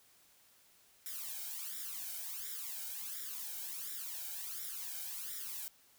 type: noise with flanger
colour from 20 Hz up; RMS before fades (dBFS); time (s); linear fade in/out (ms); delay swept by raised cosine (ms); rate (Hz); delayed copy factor
blue; -43; 1.06-5.68; 0; 0.55 to 1.33; 1.4; +1
effects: white hiss -66 dBFS RMS until 5.98 s